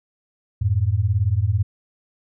sine beating tone pair, 90 / 108 Hz, F#2 / A2, -47 / -32 cents, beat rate 18 Hz, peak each -20 / -19 dBFS, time 0.61-1.63 s, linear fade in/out 10 ms, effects none

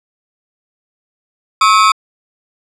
40% pulse ring-modulated tone, 1190 Hz, D6, 22 cents sharp, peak -3 dBFS, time 1.61-1.92 s, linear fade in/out 5 ms, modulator 102 Hz, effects low-pass 7000 Hz 12 dB/octave

